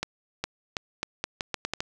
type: accelerating click train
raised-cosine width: 0.2 ms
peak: -11 dBFS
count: 10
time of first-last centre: 0.03-1.805 s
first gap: 410 ms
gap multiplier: 0.8
effects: none